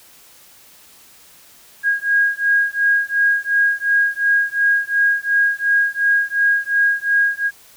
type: beating tone pair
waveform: sine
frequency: 1634 / 1636.8 Hz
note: G#6 / G#6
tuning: -29 / -26 cents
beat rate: 2.8 Hz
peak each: -17 dBFS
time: 1.83-7.51 s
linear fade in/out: 50 ms
effects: white hiss -47 dBFS RMS until 7.76 s